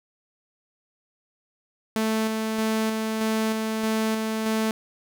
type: tone with tremolo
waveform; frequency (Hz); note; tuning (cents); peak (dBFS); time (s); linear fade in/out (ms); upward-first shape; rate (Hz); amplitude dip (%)
sawtooth; 220; A3; 0; -18; 1.96-4.71; 0; square; 1.6; 30
effects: none